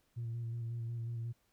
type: tone with vibrato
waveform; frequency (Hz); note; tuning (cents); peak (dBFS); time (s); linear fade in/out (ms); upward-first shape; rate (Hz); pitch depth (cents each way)
sine; 116.54; A#2; 0; -35; 0.16-1.33; 20; square; 5.5; 21
effects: tanh soft clip ceiling -34 dBFS + pink hiss -75 dBFS RMS until 1.52 s